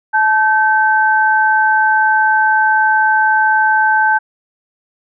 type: tone pair together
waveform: sine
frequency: 868 / 1546.6 Hz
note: A5 / G6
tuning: -24 / -24 cents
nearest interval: minor seventh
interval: 1000 cents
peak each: -12 dBFS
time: 0.13-4.19 s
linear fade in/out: 20 ms
effects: none